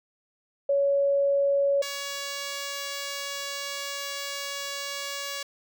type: tone pair in turn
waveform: sine / 5% pulse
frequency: 560 / 562.4 Hz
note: C#5 / C#5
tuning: +18 / +25 cents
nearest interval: unison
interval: 7 cents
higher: second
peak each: -20 dBFS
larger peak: neither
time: 0.69-1.82 / 1.82-5.43 s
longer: second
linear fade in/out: 5 ms
effects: none